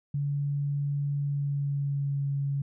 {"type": "tone with pitch glide", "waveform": "sine", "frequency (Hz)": [142.8, 140.02], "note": ["D3", "C#3"], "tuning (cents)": [-48, 18], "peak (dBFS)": -26, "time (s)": [0.14, 2.62], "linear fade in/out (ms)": 5, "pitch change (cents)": -34, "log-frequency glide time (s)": [1.18, 2.27], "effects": []}